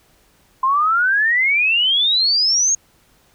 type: exponential sweep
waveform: sine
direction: up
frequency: 1030 to 6645 Hz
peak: -13 dBFS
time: 0.63-2.75 s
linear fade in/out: 5 ms
effects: pink hiss -56 dBFS RMS until 3.34 s